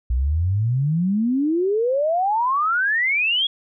sine exponential sweep, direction up, 58.27 to 3367 Hz, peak -17 dBFS, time 0.1-3.47 s, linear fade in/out 5 ms, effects none

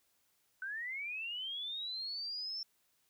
sine linear sweep, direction up, 1499 to 5400 Hz, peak -38 dBFS, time 0.62-2.63 s, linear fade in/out 2 ms, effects white hiss -75 dBFS RMS until 3.09 s

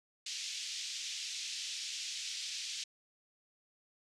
white band-pass noise, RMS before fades -41 dBFS, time 0.26-2.84 s, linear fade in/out 5 ms, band 2600 to 6400 Hz, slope 24 dB/octave, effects low-pass 10000 Hz 12 dB/octave

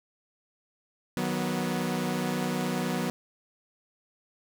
sawtooth chord, B major, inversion first, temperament equal with one note detuned, 155.56 / 185 / 244.7 Hz, D#3 / F#3 / B3, 0 / 0 / -16 cents, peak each -31 / -27 / -27 dBFS, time 1.17-3.1 s, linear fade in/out 0 ms, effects none

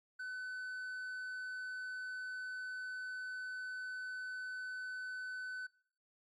triangle tone, 1508 Hz, F#6, 32 cents sharp, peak -39 dBFS, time 0.19-5.67 s, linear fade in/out 10 ms, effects noise-tail reverb RT60 0.6 s tail -22 dB re dry + MP3 48 kbps

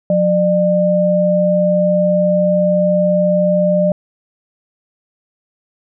sine tone pair together, 180.03 / 601 Hz, F#3 / D5, -47 / +40 cents, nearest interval octave + major sixth, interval 2087 cents, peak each -15 / -12 dBFS, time 0.1-3.92 s, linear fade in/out 2 ms, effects none

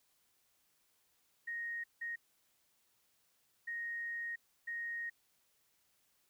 sine tone bursts at uneven times, 1867 Hz, A#6, 2 cents sharp, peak -38 dBFS, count 4, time 1.47-1.84 / 2.01-2.16 / 3.67-4.36 / 4.67-5.1 s, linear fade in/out 10 ms, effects white hiss -75 dBFS RMS until 6.29 s

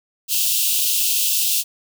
white high-pass noise, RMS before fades -19 dBFS, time 0.28-1.64 s, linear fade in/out 50 ms, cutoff 2600 Hz, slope 96 dB/octave, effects none

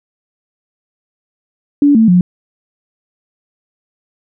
sine tone with pitch steps, 287.3 / 223.1 / 178.9 Hz, D4 / A3 / F3, -38 / +24 / +42 cents, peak -5 dBFS, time 1.82-2.21 s, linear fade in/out 2 ms, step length 130 ms, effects none

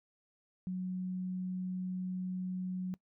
sine tone, 184 Hz, F#3, 9 cents flat, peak -34 dBFS, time 0.67-2.94 s, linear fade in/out 0 ms, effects noise-tail reverb RT60 0.1 s tail -22 dB re dry

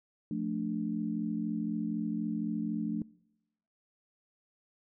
sine chord, D minor, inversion first, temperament just, 176.2 / 220.2 / 293.7 Hz, F3 / A3 / D4, +16 / +2 / 0 cents, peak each -37 / -34 / -36 dBFS, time 0.31-3.02 s, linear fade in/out 2 ms, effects noise-tail reverb RT60 0.9 s tail -24 dB re dry

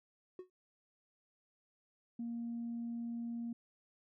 triangle tone with exponential decay, 367.5 Hz, F#4, 12 cents flat, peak -38 dBFS, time 0.39-0.5 s, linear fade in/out 2 ms, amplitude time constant 23 ms
sine tone, 234.3 Hz, A#3, 9 cents sharp, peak -37 dBFS, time 2.19-3.53 s, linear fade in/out 5 ms
effects tanh soft clip ceiling -34 dBFS

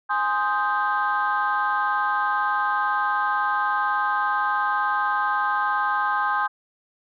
sine chord, Ab major seventh, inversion none, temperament equal, 830.6 / 1046.5 / 1244.5 / 1568 Hz, Ab5 / C6 / Eb6 / G6, 0 / 0 / 0 / 0 cents, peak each -25 dBFS, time 0.09-6.48 s, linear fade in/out 20 ms, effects tanh soft clip ceiling -13 dBFS

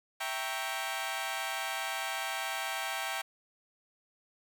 15% pulse chord, E diminished seventh, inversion none, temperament equal, 659.3 / 784 / 932.3 / 1108.7 Hz, E5 / G5 / Bb5 / Db6, 0 / 0 / 0 / 0 cents, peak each -34 / -30 / -34 / -35 dBFS, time 0.2-3.22 s, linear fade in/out 10 ms, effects none

